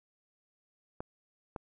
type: clicks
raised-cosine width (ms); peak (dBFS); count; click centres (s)
1; -24; 2; 1.005 / 1.562
effects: none